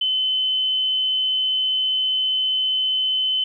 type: tone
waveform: sine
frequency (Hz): 3045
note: F#7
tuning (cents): +49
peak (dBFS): -18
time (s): 0.01-3.44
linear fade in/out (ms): 5
effects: 10-bit